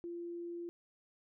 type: tone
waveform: sine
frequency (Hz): 344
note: F4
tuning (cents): -26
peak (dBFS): -40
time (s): 0.04-0.69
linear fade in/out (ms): 0
effects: none